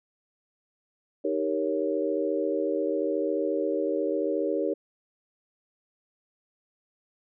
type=chord; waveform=sine; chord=Eb dominant seventh; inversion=none; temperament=equal; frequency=311.1 / 392 / 466.2 / 554.4 Hz; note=Eb4 / G4 / Bb4 / Db5; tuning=0 / 0 / 0 / 0 cents; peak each=-30 dBFS; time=1.24-4.74 s; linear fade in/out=10 ms; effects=none